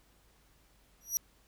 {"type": "tone with exponential growth", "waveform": "sawtooth", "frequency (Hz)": 5800, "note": "F#8", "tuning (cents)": -35, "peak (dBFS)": -22, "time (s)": [1.01, 1.17], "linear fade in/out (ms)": 0, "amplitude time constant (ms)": 33, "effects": ["added 50 Hz sine -67 dBFS peak until 1.47 s", "pink hiss -67 dBFS RMS until 1.47 s"]}